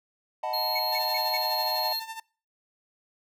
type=chord; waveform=triangle; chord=B dominant seventh; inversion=first; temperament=equal; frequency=622.3 / 740 / 880 / 987.8 Hz; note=D#5 / F#5 / A5 / B5; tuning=0 / 0 / 0 / 0 cents; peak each=-32 / -31 / -30 / -36 dBFS; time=0.43-1.93 s; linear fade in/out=5 ms
type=tone; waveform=square; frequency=4254 Hz; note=C8; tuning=28 cents sharp; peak=-28 dBFS; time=0.53-2 s; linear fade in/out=10 ms
type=tone bursts; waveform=triangle; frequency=2217 Hz; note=C#7; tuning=in tune; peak=-28 dBFS; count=4; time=0.75-1.376 s; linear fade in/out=10 ms; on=44 ms; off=150 ms
type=tone with tremolo; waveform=sawtooth; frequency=895 Hz; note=A5; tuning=29 cents sharp; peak=-30 dBFS; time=0.92-2.2 s; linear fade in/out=5 ms; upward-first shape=sine; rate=12 Hz; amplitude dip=70%
effects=noise-tail reverb RT60 0.4 s tail -25 dB re dry